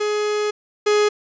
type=tone pair in turn; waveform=45% pulse; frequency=420 / 418.5 Hz; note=G#4 / G#4; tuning=+19 / +13 cents; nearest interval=unison; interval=6 cents; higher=first; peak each=-19 / -14 dBFS; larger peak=second; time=0-0.51 / 0.86-1.09 s; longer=first; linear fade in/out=10 ms; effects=resampled to 16000 Hz + 9-bit